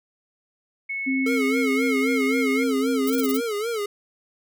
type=tone with pitch glide; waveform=sine; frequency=2200 to 2156 Hz; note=C#7 to C#7; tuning=-14 to -49 cents; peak=-26 dBFS; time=0.89-2.64 s; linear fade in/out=10 ms; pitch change=-35 cents; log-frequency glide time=1.19-2.05 s
type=tone; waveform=sine; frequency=264.8 Hz; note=C4; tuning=21 cents sharp; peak=-21 dBFS; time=1.06-3.41 s; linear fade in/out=20 ms
type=tone with vibrato; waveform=square; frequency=438.9 Hz; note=A4; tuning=4 cents flat; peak=-25 dBFS; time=1.26-3.86 s; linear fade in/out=5 ms; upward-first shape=sine; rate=3.8 Hz; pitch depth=130 cents each way
type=noise bursts; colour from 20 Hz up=violet; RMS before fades=-30 dBFS; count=6; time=3.07-3.372 s; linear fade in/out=5 ms; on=32 ms; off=22 ms
effects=none